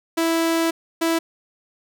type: tone bursts at uneven times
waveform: sawtooth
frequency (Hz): 329.6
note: E4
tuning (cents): 0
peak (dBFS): -14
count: 2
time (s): 0.17-0.71 / 1.01-1.19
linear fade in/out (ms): 10
effects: none